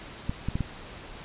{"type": "clicks", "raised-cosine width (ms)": 5, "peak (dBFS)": -15, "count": 4, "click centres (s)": [0.295, 0.486, 0.555, 0.607], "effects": ["pink hiss -43 dBFS RMS until 1.24 s", "resampled to 8000 Hz"]}